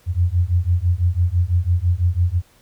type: beating tone pair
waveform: sine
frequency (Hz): 85.2 / 91.2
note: F2 / F#2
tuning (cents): -42 / -24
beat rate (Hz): 6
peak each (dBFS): -18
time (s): 0.06-2.42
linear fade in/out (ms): 50
effects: pink hiss -55 dBFS RMS until 2.61 s